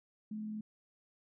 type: tone with frequency modulation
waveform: sine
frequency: 214.4 Hz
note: A3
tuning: 45 cents flat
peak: -38 dBFS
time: 0.31-0.61 s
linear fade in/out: 5 ms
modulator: 42.1 Hz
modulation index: 0.2
effects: none